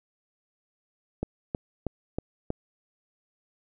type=click train; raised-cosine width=2 ms; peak=-15 dBFS; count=5; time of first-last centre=1.23-2.504 s; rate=3.14 Hz; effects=none